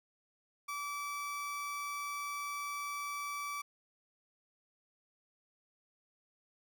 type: tone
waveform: 30% pulse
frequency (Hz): 1155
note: D6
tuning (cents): -29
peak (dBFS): -35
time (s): 0.68-3.62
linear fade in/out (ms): 10
effects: none